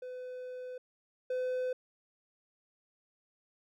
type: tone pair in turn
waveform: triangle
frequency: 504 / 507.2 Hz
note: B4 / B4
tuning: +35 / +46 cents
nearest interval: unison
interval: 11 cents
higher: second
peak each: -38 / -29 dBFS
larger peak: second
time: 0.02-0.78 / 1.3-1.73 s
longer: first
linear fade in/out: 5 ms
effects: none